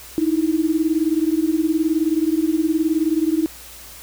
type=beating tone pair; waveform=sine; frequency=308.3 / 327.3 Hz; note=D#4 / E4; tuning=-16 / -12 cents; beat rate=19 Hz; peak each=-19 dBFS; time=0.18-3.46 s; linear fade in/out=0 ms; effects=added 60 Hz sine -47 dBFS peak until 4.02 s + white hiss -40 dBFS RMS until 4.02 s